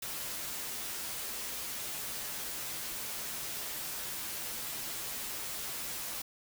white noise with comb filter, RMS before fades -39 dBFS, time 0.02-6.22 s, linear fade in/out 5 ms, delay 11 ms, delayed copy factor -0.55, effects none

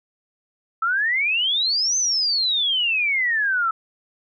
sine exponential two-way sweep, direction up then down, 1300 to 6272 to 1300 Hz, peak -18 dBFS, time 0.82-3.71 s, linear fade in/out 5 ms, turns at 1.97 s, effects none

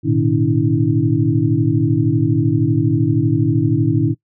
sine tone cluster, 108.6 / 121.3 / 152.2 / 284.4 / 324.4 Hz, A2 / B2 / D#3 / C#4 / E4, -22 / -31 / -38 / +45 / -28 cents, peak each -19 dBFS, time 0.03-4.15 s, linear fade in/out 50 ms, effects noise-tail reverb RT60 0.1 s tail -21 dB re dry

